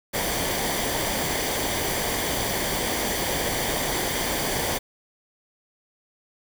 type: noise with comb filter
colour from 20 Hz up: pink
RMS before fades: -26 dBFS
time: 0.13-4.79 s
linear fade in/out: 20 ms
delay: 0.75 ms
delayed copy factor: -0.55
effects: none